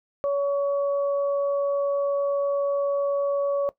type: tone pair together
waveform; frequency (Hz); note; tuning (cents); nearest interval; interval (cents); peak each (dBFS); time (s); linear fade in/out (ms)
sine; 563.6 / 1126; C#5 / C#6; +29 / +27; octave; 1198; -21 / -33; 0.24-3.69; 0
effects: noise-tail reverb RT60 0.1 s tail -17 dB re dry